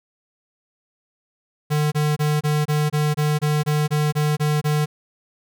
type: tone bursts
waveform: square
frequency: 150.2 Hz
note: D3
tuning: 39 cents sharp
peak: -18 dBFS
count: 13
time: 1.7-4.86 s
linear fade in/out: 20 ms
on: 220 ms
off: 25 ms
effects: none